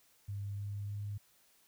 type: tone with pitch steps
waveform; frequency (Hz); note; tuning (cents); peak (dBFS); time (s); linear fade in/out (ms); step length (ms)
sine; 100.6 / 101.53 / 102.48; G2 / G#2 / G#2; +45 / -39 / -23; -37; 0.28-1.18; 10; 300
effects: white hiss -68 dBFS RMS until 1.67 s